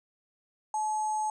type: tone with sample-and-hold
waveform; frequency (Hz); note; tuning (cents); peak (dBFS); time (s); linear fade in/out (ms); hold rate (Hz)
sine; 860; A5; -40; -27; 0.74-1.3; 2; 7350
effects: resampled to 22050 Hz